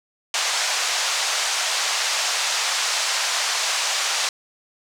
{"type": "band-pass noise", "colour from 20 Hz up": "white", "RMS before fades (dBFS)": -23, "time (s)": [0.34, 4.29], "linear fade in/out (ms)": 2, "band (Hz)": [620, 7000], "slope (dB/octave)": 24, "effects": []}